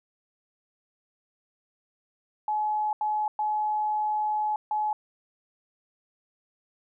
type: tone bursts at uneven times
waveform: sine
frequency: 850 Hz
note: G#5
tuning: 40 cents sharp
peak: -24 dBFS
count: 4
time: 2.48-2.93 / 3.01-3.28 / 3.39-4.56 / 4.71-4.93 s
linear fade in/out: 2 ms
effects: none